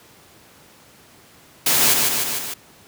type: noise with echo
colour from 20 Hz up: white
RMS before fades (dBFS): -17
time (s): 1.66-1.94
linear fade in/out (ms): 5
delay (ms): 150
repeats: 4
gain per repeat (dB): -3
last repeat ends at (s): 2.54
effects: pink hiss -49 dBFS RMS until 2.87 s + high-pass 100 Hz 12 dB/octave

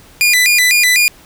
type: tone with vibrato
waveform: sawtooth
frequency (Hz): 2200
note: C#7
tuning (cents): -14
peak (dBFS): -5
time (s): 0.21-1.08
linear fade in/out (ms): 0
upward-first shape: square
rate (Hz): 4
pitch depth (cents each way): 170
effects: pink hiss -43 dBFS RMS until 1.25 s

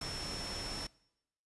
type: tone in noise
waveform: sine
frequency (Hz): 5400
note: E8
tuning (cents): +41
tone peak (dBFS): -42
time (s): 0.01-0.87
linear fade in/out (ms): 5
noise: pink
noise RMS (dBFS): -42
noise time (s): 0.01-0.87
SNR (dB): -3
effects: noise-tail reverb RT60 0.9 s tail -24 dB re dry + resampled to 24000 Hz

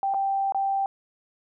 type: tone with dropouts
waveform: sine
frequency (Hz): 784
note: G5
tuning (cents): 0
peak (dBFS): -22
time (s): 0.03-0.86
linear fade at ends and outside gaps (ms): 1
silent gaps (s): 0.139-0.144 / 0.522-0.546
effects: none

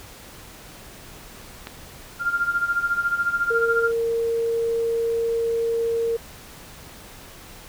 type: click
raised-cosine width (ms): 0.3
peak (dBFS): -17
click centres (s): 1.671
type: tone with tremolo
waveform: sine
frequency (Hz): 1396.9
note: F6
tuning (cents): 0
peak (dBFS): -17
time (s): 2.19-3.92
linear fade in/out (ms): 50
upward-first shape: sine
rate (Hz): 14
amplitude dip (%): 75
type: tone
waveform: sine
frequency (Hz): 460.9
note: A#4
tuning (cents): -20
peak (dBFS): -20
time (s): 3.5-6.17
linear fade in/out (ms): 10
effects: pink hiss -43 dBFS RMS until 7.68 s

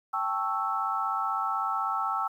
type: chord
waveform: sine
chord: A dominant seventh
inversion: third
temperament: equal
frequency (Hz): 784 / 880 / 1108.7 / 1318.5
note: G5 / A5 / C#6 / E6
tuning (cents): 0 / 0 / 0 / 0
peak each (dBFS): -33 / -34 / -34 / -29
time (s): 0.13-2.28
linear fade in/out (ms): 10
effects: 10-bit

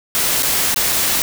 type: noise with dropouts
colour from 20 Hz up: white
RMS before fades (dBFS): -17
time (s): 0.15-1.22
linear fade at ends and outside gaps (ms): 0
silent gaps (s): 0.424-0.431 / 0.744-0.761 / 0.923-0.926
effects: none

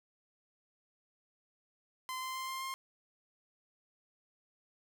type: tone with pitch steps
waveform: sawtooth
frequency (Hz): 1032 / 1039.2 / 1046.4 / 1053.7 / 1061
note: C6 / C6 / C6 / C6 / C6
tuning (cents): -24 / -12 / 0 / +12 / +24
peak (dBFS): -34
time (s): 2.09-2.74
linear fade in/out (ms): 0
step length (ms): 130
effects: none

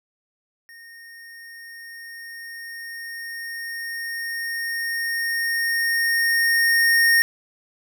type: tone with level ramp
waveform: square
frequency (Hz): 1846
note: A#6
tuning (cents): -17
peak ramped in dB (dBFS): -43 to -14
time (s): 0.69-7.22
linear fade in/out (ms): 0
effects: none

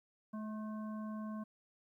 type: harmonic tone with a mistuned harmonic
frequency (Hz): 215.1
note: A3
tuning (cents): -39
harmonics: 1 / 3 / 5 / 7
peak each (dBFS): -40 / -52 / -51 / -61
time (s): 0.33-1.44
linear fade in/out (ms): 10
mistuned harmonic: 7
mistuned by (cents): +32
effects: 13-bit

